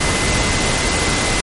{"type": "tone in noise", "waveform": "sine", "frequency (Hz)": 2043, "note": "C7", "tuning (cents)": -42, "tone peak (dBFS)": -25, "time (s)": [0, 1.41], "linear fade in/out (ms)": 10, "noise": "pink", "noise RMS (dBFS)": -17, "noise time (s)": [0, 1.41], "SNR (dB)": -11, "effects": ["MP3 48 kbps"]}